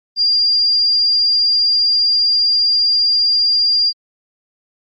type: tone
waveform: sine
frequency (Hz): 4795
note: D8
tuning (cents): +35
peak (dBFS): -11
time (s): 0.16-3.93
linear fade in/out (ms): 50
effects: Opus 48 kbps